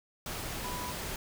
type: tone in noise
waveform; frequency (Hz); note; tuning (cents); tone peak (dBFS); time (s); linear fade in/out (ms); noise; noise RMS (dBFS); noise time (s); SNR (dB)
sine; 987.8; B5; 0; -39; 0.64-0.92; 2; pink; -38; 0.26-1.16; -4
effects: none